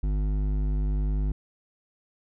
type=tone with hard clipping; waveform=sine; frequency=50.6 Hz; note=G#1; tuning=44 cents flat; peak=-25 dBFS; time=0.03-1.32 s; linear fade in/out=5 ms; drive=11 dB; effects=none